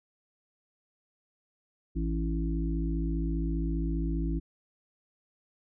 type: harmonic tone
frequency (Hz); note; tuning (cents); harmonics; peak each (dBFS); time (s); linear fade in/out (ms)
55; A1; 0; 1 / 3 / 5 / 6; -29 / -34 / -36 / -37; 1.95-4.4; 20
effects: none